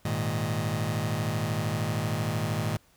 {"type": "chord", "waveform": "sawtooth", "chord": "Ab suspended second", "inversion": "none", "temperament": "just", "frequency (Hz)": [103.83, 116.8, 155.74], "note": ["Ab2", "Bb2", "Eb3"], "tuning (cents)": [0, 4, 2], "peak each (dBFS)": -27, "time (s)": [0.05, 2.77], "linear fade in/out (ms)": 5, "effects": ["pink hiss -62 dBFS RMS until 2.96 s"]}